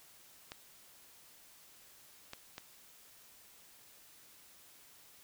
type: clicks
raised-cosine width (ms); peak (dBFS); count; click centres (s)
0.2; -26; 3; 0.519 / 2.334 / 2.581
effects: white hiss -60 dBFS RMS until 5.23 s